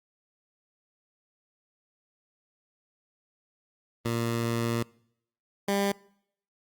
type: tone pair in turn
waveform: 15% pulse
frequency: 116.54 / 199.59 Hz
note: A#2 / G3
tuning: 0 / +31 cents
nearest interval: major sixth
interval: 931 cents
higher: second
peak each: -20 / -18 dBFS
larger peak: second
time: 4.05-4.83 / 5.68-5.92 s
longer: first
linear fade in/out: 5 ms
effects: noise-tail reverb RT60 0.7 s tail -24 dB re dry + Opus 32 kbps